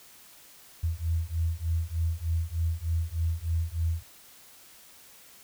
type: beating tone pair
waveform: sine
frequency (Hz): 81 / 84.3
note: E2 / E2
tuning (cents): -30 / +39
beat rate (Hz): 3.3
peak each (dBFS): -29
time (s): 0.83-4.03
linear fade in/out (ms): 10
effects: white hiss -53 dBFS RMS until 5.43 s